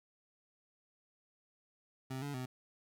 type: tone with pitch steps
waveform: 25% pulse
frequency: 131.3 / 143.2 / 127.8 Hz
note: C3 / D3 / C3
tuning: +6 / -43 / -40 cents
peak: -35 dBFS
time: 2.1-2.46 s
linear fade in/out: 10 ms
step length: 120 ms
effects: none